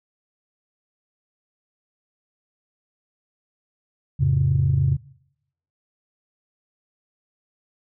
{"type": "chord", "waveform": "sine", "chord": "F augmented", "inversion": "none", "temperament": "just", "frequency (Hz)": [87.31, 109.13, 136.42], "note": ["F2", "A2", "C#3"], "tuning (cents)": [0, -14, -27], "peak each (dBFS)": [-22, -23, -17], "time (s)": [4.19, 4.97], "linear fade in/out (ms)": 20, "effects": ["noise-tail reverb RT60 0.8 s tail -21 dB re dry", "tanh soft clip ceiling -9 dBFS"]}